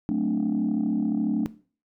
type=chord; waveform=sine; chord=D dominant seventh; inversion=first; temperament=equal; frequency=185 / 220 / 261.6 / 293.7 Hz; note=F#3 / A3 / C4 / D4; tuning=0 / 0 / 0 / 0 cents; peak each=-29 / -25 / -29 / -25 dBFS; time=0.09-1.46 s; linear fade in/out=0 ms; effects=noise-tail reverb RT60 0.4 s tail -19 dB re dry + tanh soft clip ceiling -17 dBFS